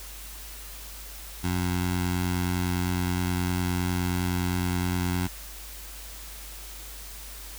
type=tone with notch filter; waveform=15% pulse; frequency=89.7 Hz; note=F2; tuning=47 cents sharp; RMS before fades=-27 dBFS; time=1.43-5.28 s; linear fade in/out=20 ms; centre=490 Hz; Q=1.1; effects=added 50 Hz sine -42 dBFS peak until 7.58 s + white hiss -43 dBFS RMS until 7.58 s